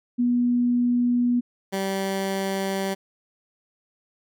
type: tone pair in turn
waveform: sine / 15% pulse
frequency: 243.2 / 193.75 Hz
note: B3 / G3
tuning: -26 / -20 cents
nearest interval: major third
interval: 394 cents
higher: first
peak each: -18 dBFS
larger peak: neither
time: 0.18-1.41 / 1.72-2.95 s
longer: neither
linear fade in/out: 20 ms
effects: none